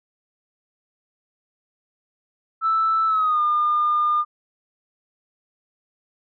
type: tone with pitch glide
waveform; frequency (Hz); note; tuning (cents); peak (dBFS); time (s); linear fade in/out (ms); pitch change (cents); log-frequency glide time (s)
sine; 1318.5 to 1209.1; E6 to D#6; 0 to -50; -16; 2.61-4.25; 50; -150; 3.07-3.41
effects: tanh soft clip ceiling -12 dBFS